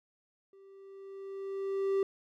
triangle tone with level ramp, 390.5 Hz, G4, 7 cents flat, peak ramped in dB -53 to -23 dBFS, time 0.53-2.03 s, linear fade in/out 2 ms, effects none

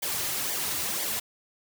white noise with flanger, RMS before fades -30 dBFS, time 0.02-1.2 s, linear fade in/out 10 ms, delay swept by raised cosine 0.73 to 4.63 ms, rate 2 Hz, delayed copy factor -0.7, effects none

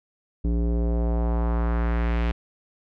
square tone with low-pass filter sweep, 58 Hz, A#1, 8 cents flat, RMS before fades -23 dBFS, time 0.44-2.32 s, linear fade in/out 10 ms, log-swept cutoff 310 to 2800 Hz, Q 1.5, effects none

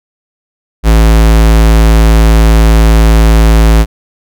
square tone, 55 Hz, A1, in tune, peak -3 dBFS, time 0.83-3.86 s, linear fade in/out 50 ms, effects none

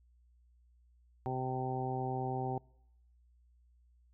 harmonic tone, 129.2 Hz, C3, 21 cents flat, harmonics 1 / 2 / 3 / 4 / 5 / 6 / 7, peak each -38 / -43 / -40 / -47 / -48 / -38 / -46 dBFS, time 1.26-2.58 s, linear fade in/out 0 ms, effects noise-tail reverb RT60 0.8 s tail -25 dB re dry + added 60 Hz sine -63 dBFS peak until 4.13 s

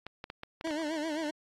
clicks, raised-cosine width 0.3 ms, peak -24 dBFS, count 7, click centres 0.066 / 0.241 / 0.301 / 0.434 / 0.611 / 0.673 / 0.708 s
25% pulse tone with vibrato, 311.1 Hz, D#4, in tune, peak -28 dBFS, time 0.64-1.31 s, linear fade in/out 10 ms, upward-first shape sine, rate 7.6 Hz, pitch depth 100 cents each way
effects low-pass 7000 Hz 12 dB/octave + AAC 64 kbps

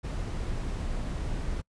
brown noise, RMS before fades -32 dBFS, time 0.03-1.62 s, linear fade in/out 20 ms, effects noise-tail reverb RT60 0.1 s tail -25 dB re dry + resampled to 22050 Hz

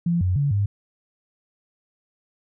sine tone with pitch steps, 171.1 / 91.5 / 142.3 / 101.1 Hz, F3 / F#2 / C#3 / G#2, -35 / -19 / +46 / -46 cents, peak -18 dBFS, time 0.06-0.66 s, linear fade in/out 5 ms, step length 150 ms, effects none

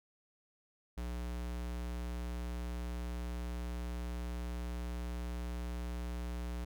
square tone, 60 Hz, B1, 49 cents flat, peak -38 dBFS, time 0.97-6.65 s, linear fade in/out 10 ms, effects none

